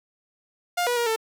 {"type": "tone with pitch steps", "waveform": "sawtooth", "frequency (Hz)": [706, 485.8, 473.9, 445.5], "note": ["F5", "B4", "A#4", "A4"], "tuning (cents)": [19, -29, 28, 22], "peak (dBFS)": -18, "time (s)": [0.77, 1.162], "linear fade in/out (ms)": 10, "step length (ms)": 98, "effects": []}